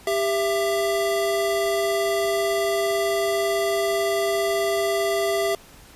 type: tone pair together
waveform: square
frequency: 396.6 / 667 Hz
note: G4 / E5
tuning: +20 / +20 cents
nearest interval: major sixth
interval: 900 cents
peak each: -24 dBFS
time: 0.07-5.55 s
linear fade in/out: 2 ms
effects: pink hiss -48 dBFS RMS until 5.95 s + resampled to 32000 Hz